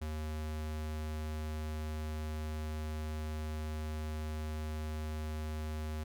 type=tone; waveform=square; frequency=77.3 Hz; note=D#2; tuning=11 cents flat; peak=-37 dBFS; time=0.01-6.04 s; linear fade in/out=10 ms; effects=none